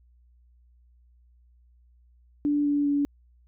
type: tone with pitch steps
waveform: sine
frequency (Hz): 291.6 / 288.9 / 286.3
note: D4 / D4 / D4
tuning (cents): -12 / -28 / -44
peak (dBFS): -21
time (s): 2.45-3.05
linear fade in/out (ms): 0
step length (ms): 200
effects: added 60 Hz sine -56 dBFS peak until 3.47 s